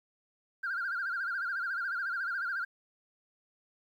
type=tone with vibrato; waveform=sine; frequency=1486 Hz; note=F#6; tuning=7 cents sharp; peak=-30 dBFS; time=0.63-2.65 s; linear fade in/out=10 ms; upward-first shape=sine; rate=14 Hz; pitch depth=140 cents each way; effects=tanh soft clip ceiling -28 dBFS + 11-bit